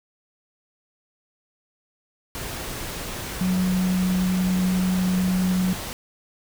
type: tone in noise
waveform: sine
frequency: 184.1 Hz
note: F#3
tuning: 8 cents flat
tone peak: -19 dBFS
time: 3.41-5.73 s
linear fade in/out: 0 ms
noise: pink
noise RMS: -32 dBFS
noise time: 2.35-5.93 s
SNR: +10 dB
effects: none